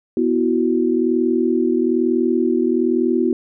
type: chord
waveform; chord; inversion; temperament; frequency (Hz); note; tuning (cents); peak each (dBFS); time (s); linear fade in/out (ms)
sine; B suspended fourth; none; just; 246.9 / 329.3 / 370.4; B3 / E4 / F#4; 0 / -2 / +2; -19; 0.17-3.33; 2
effects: none